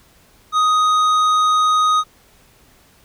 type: tone with tanh clipping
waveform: triangle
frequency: 1249 Hz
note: D#6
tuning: 6 cents sharp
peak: -14 dBFS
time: 0.52-2.04 s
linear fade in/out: 50 ms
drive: 14 dB
effects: pink hiss -52 dBFS RMS until 3.04 s